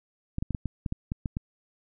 clicks, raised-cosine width 5 ms, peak -17 dBFS, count 10, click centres 0.384 / 0.425 / 0.507 / 0.548 / 0.657 / 0.862 / 0.924 / 1.119 / 1.258 / 1.369 s, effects none

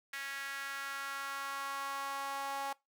sawtooth tone with high-pass filter sweep, 275.9 Hz, C#4, 8 cents flat, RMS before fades -40 dBFS, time 0.13-2.73 s, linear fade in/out 5 ms, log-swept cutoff 1800 to 840 Hz, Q 3.1, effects noise-tail reverb RT60 0.2 s tail -22 dB re dry

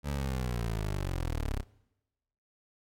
20% pulse linear sweep, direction down, 73 to 31.75 Hz, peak -26 dBFS, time 0.03-1.64 s, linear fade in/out 50 ms, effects noise-tail reverb RT60 1.0 s tail -23 dB re dry + AAC 64 kbps

